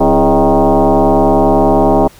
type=tone with frequency modulation; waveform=sine; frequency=185 Hz; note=F#3; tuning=in tune; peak=-6 dBFS; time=0-2.08 s; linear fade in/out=10 ms; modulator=150 Hz; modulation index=4.8; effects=pink hiss -41 dBFS RMS until 2.19 s

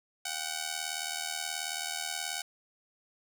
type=ring-modulated tone; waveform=5% pulse; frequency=750 Hz; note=F#5; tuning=23 cents sharp; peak=-19 dBFS; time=0.25-2.42 s; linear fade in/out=5 ms; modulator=39.3 Hz; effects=none

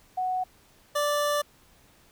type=tone pair in turn; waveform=sine / 25% pulse; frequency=740 / 586.1 Hz; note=F#5 / D5; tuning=0 / -4 cents; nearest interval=major third; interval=404 cents; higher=first; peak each=-25 / -20 dBFS; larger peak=second; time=0.17-0.44 / 0.95-1.42 s; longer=second; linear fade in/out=10 ms; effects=pink hiss -59 dBFS RMS until 2.11 s

